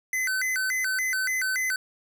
square tone with vibrato, 1760 Hz, A6, in tune, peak -25 dBFS, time 0.13-1.76 s, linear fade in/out 2 ms, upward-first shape square, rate 3.5 Hz, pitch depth 250 cents each way, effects none

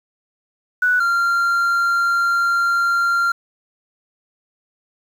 sine / triangle tone pair in turn, 1480 / 1385.7 Hz, F#6 / F6, 0 / -14 cents, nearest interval minor second, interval 114 cents, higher first, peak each -13 dBFS, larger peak neither, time 0.82-1 / 1-3.32 s, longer second, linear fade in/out 5 ms, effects 7-bit

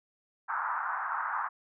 white band-pass noise, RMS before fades -33 dBFS, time 0.48-1.49 s, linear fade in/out 20 ms, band 840 to 1500 Hz, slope 48 dB/octave, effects none

